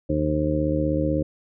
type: harmonic tone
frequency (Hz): 76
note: D#2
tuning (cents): -40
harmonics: 1 / 2 / 3 / 4 / 5 / 6 / 7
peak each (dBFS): -28 / -27 / -34 / -24 / -35 / -34 / -26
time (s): 0.09-1.23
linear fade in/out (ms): 10
effects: none